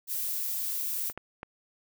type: noise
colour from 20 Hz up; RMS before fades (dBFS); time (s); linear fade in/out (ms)
violet; -32; 0.07-1.13; 50
type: clicks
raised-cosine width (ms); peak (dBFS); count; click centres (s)
0.5; -23; 3; 1.099 / 1.176 / 1.431
effects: none